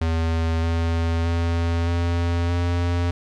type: tone with pitch steps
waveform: square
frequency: 81.9 / 83.14 / 84.4 / 85.67 / 86.97 Hz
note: E2 / E2 / E2 / F2 / F2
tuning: -11 / +15 / +41 / -33 / -7 cents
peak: -20 dBFS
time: 0.01-3.11 s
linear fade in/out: 5 ms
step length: 620 ms
effects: low-pass 5000 Hz 12 dB/octave + 10-bit